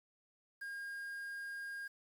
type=tone with quantisation; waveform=triangle; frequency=1618 Hz; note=G#6; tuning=46 cents flat; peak=-40 dBFS; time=0.61-1.88 s; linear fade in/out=10 ms; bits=10; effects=none